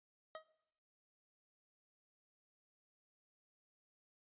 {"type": "tone with exponential decay", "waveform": "25% pulse", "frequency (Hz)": 632, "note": "D#5", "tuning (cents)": 27, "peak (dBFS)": -39, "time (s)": [0.35, 0.47], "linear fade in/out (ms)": 1, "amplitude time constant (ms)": 24, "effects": ["noise-tail reverb RT60 0.8 s tail -18 dB re dry", "resampled to 8000 Hz"]}